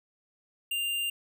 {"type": "tone", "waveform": "square", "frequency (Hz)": 2794, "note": "F7", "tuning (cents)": 0, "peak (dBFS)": -29, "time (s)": [0.71, 1.1], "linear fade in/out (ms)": 5, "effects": []}